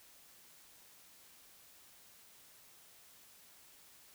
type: silence
effects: white hiss -61 dBFS RMS until 4.14 s